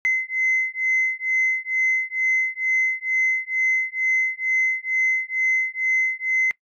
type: beating tone pair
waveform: sine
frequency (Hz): 2053 / 2055.2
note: C7 / C7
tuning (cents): -33 / -32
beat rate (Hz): 2.2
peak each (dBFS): -21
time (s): 0.05-6.51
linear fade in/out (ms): 0
effects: noise-tail reverb RT60 0.1 s tail -22 dB re dry + tanh soft clip ceiling -13 dBFS